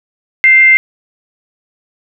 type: tone with frequency modulation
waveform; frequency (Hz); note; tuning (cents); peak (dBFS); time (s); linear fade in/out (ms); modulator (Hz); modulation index
sine; 2098; C7; +4; -3; 0.44-0.77; 0; 566; 0.21
effects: none